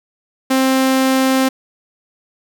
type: tone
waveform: sawtooth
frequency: 263.5 Hz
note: C4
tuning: 12 cents sharp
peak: -8 dBFS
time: 0.5-1.49 s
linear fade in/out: 10 ms
effects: none